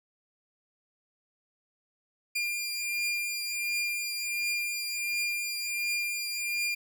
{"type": "beating tone pair", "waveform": "sawtooth", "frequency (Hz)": [2400, 2401.4], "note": ["D7", "D7"], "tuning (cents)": [37, 38], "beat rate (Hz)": 1.4, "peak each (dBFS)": [-34, -27], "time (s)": [2.35, 6.75], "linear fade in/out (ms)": 10, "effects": []}